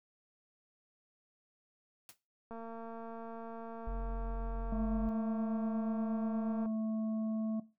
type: noise with exponential decay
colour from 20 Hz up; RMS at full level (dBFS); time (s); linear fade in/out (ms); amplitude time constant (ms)
white; -48; 2.09-2.18; 1; 18
type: click train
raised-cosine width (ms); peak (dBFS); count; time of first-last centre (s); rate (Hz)
1; -33; 947; 2.51-6.659; 228
type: tone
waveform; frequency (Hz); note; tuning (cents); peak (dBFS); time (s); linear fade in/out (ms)
triangle; 44.32; F1; +26; -33; 3.87-5.09; 0
type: harmonic tone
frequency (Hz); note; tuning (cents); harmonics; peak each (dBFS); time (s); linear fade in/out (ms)
219.6; A3; -3; 1 / 3 / 5; -33 / -44 / -58; 4.72-7.6; 5
effects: noise-tail reverb RT60 0.3 s tail -19 dB re dry